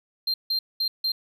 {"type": "tone bursts at uneven times", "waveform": "triangle", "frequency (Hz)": 4173, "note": "C8", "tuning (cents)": -5, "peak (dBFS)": -21, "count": 4, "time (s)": [[0.27, 0.34], [0.5, 0.59], [0.8, 0.88], [1.04, 1.12]], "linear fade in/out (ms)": 5, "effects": []}